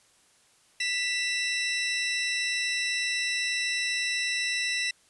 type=tone pair together; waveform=25% pulse; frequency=1975.5 / 2688 Hz; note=B6 / E7; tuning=0 / +33 cents; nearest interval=perfect fourth; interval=533 cents; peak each=-25 / -26 dBFS; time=0.8-4.91 s; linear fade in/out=5 ms; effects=white hiss -62 dBFS RMS until 5.09 s + resampled to 24000 Hz